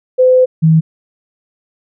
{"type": "tone pair in turn", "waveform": "sine", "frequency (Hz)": [510, 160.13], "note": ["C5", "E3"], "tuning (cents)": [-44, -50], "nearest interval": "octave + minor sixth", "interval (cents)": 2006, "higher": "first", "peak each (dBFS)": -5, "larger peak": "neither", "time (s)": [[0.18, 0.46], [0.62, 0.81]], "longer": "first", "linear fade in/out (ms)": 20, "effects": []}